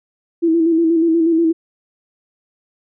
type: tone with vibrato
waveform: sine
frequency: 329.6 Hz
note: E4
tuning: in tune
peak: -11 dBFS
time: 0.42-1.53 s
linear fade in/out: 20 ms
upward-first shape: square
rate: 8.3 Hz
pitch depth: 38 cents each way
effects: none